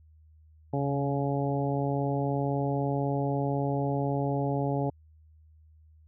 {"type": "harmonic tone with a mistuned harmonic", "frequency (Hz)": 140.3, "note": "C#3", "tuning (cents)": 21, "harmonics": [1, 2, 3, 4, 5, 6], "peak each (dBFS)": [-29, -32, -34, -35, -36, -37], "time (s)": [0.73, 4.9], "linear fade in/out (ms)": 5, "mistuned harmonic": 1, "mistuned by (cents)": -22, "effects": ["added 78 Hz sine -54 dBFS peak until 6.07 s"]}